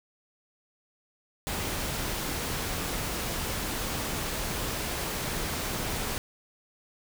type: noise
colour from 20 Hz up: pink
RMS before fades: -32 dBFS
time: 1.47-6.18 s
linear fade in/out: 0 ms
effects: none